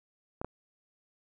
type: clicks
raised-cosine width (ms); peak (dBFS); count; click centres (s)
1; -21; 2; 0.415 / 0.446
effects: none